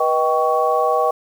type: tone cluster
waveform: sine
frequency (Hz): 486.3 / 626 / 779 / 1119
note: B4 / D#5 / G5 / C#6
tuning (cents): -27 / +10 / -11 / +16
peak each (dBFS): -20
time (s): 0-1.11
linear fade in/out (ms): 5
effects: 7-bit